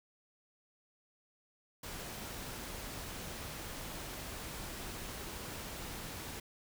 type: noise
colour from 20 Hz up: pink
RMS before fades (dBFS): -44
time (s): 1.83-6.4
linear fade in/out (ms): 5
effects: none